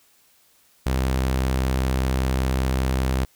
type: tone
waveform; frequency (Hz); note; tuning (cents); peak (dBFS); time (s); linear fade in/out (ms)
sawtooth; 65.1; C2; -8; -16; 0.86-3.25; 5
effects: white hiss -59 dBFS RMS until 3.35 s